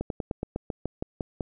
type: slowing click train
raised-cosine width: 2 ms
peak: -16 dBFS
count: 11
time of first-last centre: 0.01-1.408 s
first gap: 92 ms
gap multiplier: 1.09
effects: none